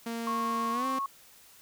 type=tone with pitch glide; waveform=sawtooth; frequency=231 to 262.3 Hz; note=A#3 to C4; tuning=-16 to +4 cents; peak=-29 dBFS; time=0.06-0.99 s; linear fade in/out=5 ms; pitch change=+220 cents; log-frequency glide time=0.72-0.86 s
type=tone; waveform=sine; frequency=1099 Hz; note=C#6; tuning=15 cents flat; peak=-29 dBFS; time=0.27-1.06 s; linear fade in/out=2 ms
effects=white hiss -56 dBFS RMS until 1.61 s